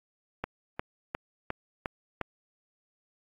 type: click train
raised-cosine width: 0.5 ms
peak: -16 dBFS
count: 6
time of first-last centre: 0.44-2.213 s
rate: 2.82 Hz
effects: AAC 64 kbps